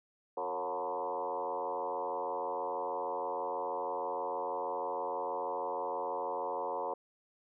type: tone with frequency modulation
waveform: sine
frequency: 722 Hz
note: F#5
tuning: 43 cents flat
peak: -33 dBFS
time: 0.37-6.94 s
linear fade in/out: 5 ms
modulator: 86.3 Hz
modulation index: 3.6
effects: none